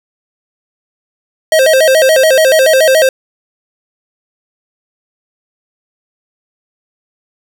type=tone with vibrato; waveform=square; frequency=578 Hz; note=D5; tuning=28 cents flat; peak=-6 dBFS; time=1.52-3.09 s; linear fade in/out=2 ms; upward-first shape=square; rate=7 Hz; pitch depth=160 cents each way; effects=7-bit